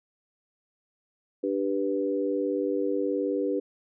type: chord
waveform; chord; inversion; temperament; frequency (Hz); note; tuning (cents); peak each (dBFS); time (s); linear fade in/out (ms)
sine; G major; second; equal with one note detuned; 293.7 / 392 / 491; D4 / G4 / B4; 0 / 0 / -10; -29; 1.43-3.6; 10
effects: none